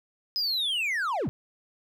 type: linear sweep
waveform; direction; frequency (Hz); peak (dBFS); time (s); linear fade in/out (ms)
triangle; down; 5090 to 82.4; -24; 0.36-1.29; 0
effects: none